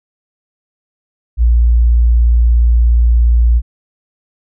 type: tone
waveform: sine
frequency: 58.5 Hz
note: A#1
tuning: 7 cents sharp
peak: -6 dBFS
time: 1.37-3.62 s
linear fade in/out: 50 ms
effects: none